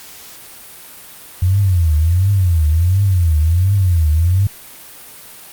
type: tone with vibrato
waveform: sine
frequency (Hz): 87.31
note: F2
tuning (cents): 0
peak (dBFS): -10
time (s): 1.42-4.47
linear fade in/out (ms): 5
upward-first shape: triangle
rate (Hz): 1.4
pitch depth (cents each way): 270
effects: white hiss -37 dBFS RMS until 5.52 s + Opus 48 kbps